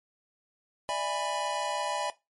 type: chord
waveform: square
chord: E dominant seventh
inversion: third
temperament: just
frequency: 593.3 / 659.3 / 824.1 / 988.9 Hz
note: D5 / E5 / G#5 / B5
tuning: +18 / 0 / -14 / +2 cents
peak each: -36 / -37 / -35 / -35 dBFS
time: 0.89-2.1 s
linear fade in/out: 0 ms
effects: noise-tail reverb RT60 0.2 s tail -17 dB re dry + MP3 48 kbps